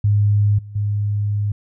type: tone with level steps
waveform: sine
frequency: 103.2 Hz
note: G#2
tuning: 10 cents flat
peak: -12 / -32 / -17 dBFS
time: 0.04-1.52 s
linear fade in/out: 5 ms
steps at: 0.58 / 0.75 s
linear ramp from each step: 10 ms
effects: none